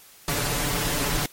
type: noise with comb filter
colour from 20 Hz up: pink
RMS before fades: -25 dBFS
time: 0.28-1.26 s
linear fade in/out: 2 ms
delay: 6.9 ms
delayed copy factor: +0.8
effects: white hiss -50 dBFS RMS until 1.32 s + MP3 64 kbps